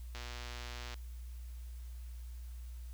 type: click train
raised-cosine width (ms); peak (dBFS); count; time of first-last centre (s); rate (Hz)
0.2; -28; 96; 0.15-0.942; 120
effects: added 60 Hz sine -43 dBFS peak until 2.93 s + white hiss -64 dBFS RMS until 2.93 s